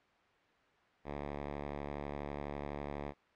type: tone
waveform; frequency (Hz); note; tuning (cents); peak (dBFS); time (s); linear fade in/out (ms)
5% pulse; 72.1; D2; -31; -28; 1.04-3.14; 50
effects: white hiss -67 dBFS RMS until 3.35 s + low-pass 2000 Hz 12 dB/octave